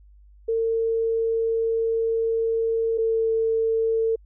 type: tone pair in turn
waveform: sine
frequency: 453.3 / 449.6 Hz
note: A#4 / A4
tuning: -48 / +37 cents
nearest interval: unison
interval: 15 cents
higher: first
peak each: -20 / -19 dBFS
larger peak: second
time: 0.48-2.98 / 2.98-4.16 s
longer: first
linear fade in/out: 10 ms
effects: added 50 Hz sine -48 dBFS peak until 4.25 s